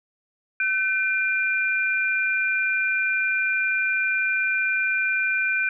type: tone pair together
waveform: sine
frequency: 1521.6 / 2394 Hz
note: F#6 / D7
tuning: +48 / +33 cents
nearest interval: minor sixth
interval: 785 cents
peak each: -23 dBFS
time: 0.6-5.69 s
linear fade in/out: 2 ms
effects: none